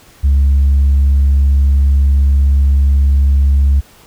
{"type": "tone", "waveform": "sine", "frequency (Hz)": 69.3, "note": "C#2", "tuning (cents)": 0, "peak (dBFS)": -5, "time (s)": [0.23, 3.81], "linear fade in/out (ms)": 20, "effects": ["tanh soft clip ceiling -5 dBFS", "pink hiss -44 dBFS RMS until 4.06 s"]}